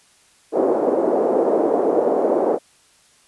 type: band-pass noise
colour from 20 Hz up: white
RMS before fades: -18 dBFS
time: 0.52-2.59 s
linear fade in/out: 50 ms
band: 310 to 600 Hz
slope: 24 dB/octave
effects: white hiss -55 dBFS RMS until 3.27 s + resampled to 24000 Hz